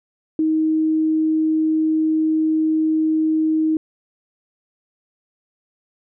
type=tone; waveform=sine; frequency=314.9 Hz; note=D#4; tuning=21 cents sharp; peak=-15 dBFS; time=0.39-3.77 s; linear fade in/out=2 ms; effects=none